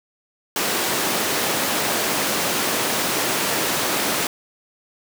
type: high-pass noise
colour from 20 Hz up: pink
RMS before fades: -22 dBFS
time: 0.56-4.27 s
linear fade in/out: 2 ms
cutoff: 260 Hz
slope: 12 dB/octave
effects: none